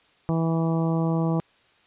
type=harmonic tone; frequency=163.8 Hz; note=E3; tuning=11 cents flat; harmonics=1 / 2 / 3 / 4 / 5 / 6 / 7; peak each=-22 / -28 / -32 / -34 / -36 / -38 / -39 dBFS; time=0.29-1.4 s; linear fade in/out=0 ms; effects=white hiss -60 dBFS RMS until 1.86 s + resampled to 8000 Hz